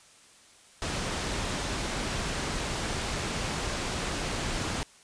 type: low-pass noise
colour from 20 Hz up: pink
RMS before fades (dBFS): -32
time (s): 0.82-4.83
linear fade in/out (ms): 0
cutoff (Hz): 8500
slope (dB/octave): 12
effects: white hiss -56 dBFS RMS until 5.03 s + resampled to 22050 Hz